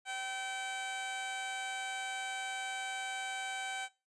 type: tone with amplitude modulation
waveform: 15% pulse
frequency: 770 Hz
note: G5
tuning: 31 cents flat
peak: -29 dBFS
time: 0.05-3.89 s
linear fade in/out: 50 ms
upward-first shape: sine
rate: 246 Hz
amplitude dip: 30%
effects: noise-tail reverb RT60 0.3 s tail -21 dB re dry + resampled to 24000 Hz